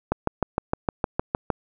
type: click train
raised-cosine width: 1 ms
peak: -7 dBFS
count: 10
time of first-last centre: 0.12-1.502 s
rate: 6.51 Hz
effects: none